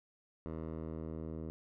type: tone with low-pass filter sweep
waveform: 10% pulse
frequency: 79.9 Hz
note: D#2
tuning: 47 cents sharp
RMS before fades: -42 dBFS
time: 0.46-1.5 s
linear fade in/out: 0 ms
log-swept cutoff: 1000 to 520 Hz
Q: 0.71
effects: none